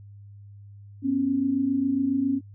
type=tone pair together; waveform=sine; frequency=246.9 / 274.2 Hz; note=B3 / C#4; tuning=0 / -19 cents; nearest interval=major second; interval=181 cents; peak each=-28 / -22 dBFS; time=1.02-2.41 s; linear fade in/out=50 ms; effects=added 101 Hz sine -43 dBFS peak until 2.54 s